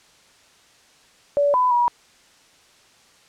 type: tone with pitch steps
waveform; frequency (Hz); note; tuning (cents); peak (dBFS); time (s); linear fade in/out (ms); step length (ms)
sine; 574 / 1001 / 963; D5 / B5 / B5; -40 / +23 / -44; -15; 1.37-1.88; 0; 170
effects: white hiss -54 dBFS RMS until 3.28 s + low-pass 7000 Hz 12 dB/octave